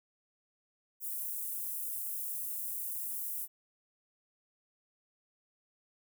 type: high-pass noise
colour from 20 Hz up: white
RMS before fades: -38 dBFS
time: 1-3.48 s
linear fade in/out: 50 ms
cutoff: 10000 Hz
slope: 24 dB/octave
effects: none